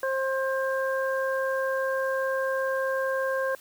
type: harmonic tone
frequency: 531 Hz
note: C5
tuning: 25 cents sharp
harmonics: 1 / 2 / 3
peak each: -26 / -33 / -31 dBFS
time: 0.03-3.55 s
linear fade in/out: 2 ms
effects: white hiss -52 dBFS RMS until 3.6 s